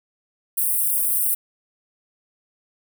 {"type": "high-pass noise", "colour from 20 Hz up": "white", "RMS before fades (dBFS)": -21, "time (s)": [0.57, 1.35], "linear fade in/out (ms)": 10, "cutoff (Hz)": 8500, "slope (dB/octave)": 96, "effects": []}